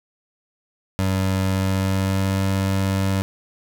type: tone with pitch glide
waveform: 25% pulse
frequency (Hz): 95.2 to 96.64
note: F#2 to G2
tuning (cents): +50 to -24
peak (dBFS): -15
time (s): 0.99-3.22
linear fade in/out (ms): 0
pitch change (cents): +26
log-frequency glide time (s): 1.41-2.46
effects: none